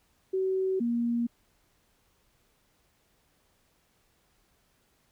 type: tone pair in turn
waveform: sine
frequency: 378.7 / 236 Hz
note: F#4 / A#3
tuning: +40 / +22 cents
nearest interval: minor sixth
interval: 818 cents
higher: first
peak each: -25 dBFS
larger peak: neither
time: 0.33-0.8 / 0.8-1.27 s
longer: neither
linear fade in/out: 10 ms
effects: pink hiss -69 dBFS RMS until 5.11 s